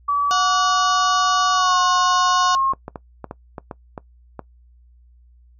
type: tone with pitch glide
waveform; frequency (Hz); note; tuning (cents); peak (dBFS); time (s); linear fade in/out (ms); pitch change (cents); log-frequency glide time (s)
sine; 1146 to 1075.4; D6 to C6; -43 to +47; -16; 0.08-2.73; 10; -110; 1.52-1.79
type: harmonic tone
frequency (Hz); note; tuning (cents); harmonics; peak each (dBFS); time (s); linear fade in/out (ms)
731; F#5; -21; 1 / 2 / 4 / 5 / 6 / 7 / 8 / 9; -23 / -26 / -29 / -30 / -31 / -31 / -32 / -33; 0.31-2.55; 0
type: clicks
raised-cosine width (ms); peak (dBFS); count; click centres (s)
1; -16; 9; 2.735 / 2.881 / 2.958 / 3.243 / 3.311 / 3.582 / 3.712 / 3.978 / 4.393
effects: noise-tail reverb RT60 0.1 s tail -20 dB re dry + added 60 Hz sine -48 dBFS peak until 5.59 s